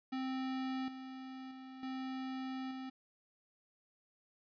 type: tone with level steps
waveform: square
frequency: 261.6 Hz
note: C4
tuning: in tune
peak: -37 / -46 / -49 / -40 / -43 dBFS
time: 0.12-2.9 s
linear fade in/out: 10 ms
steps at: 0.88 / 1.51 / 1.83 / 2.71 s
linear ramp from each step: 2 ms
effects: resampled to 11025 Hz + 12-bit